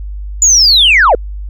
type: linear sweep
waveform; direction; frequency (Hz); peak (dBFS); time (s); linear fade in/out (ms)
sine; down; 7030 to 420; -3; 0.42-1.15; 2
effects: tanh soft clip ceiling 0 dBFS + added 50 Hz sine -20 dBFS peak until 1.49 s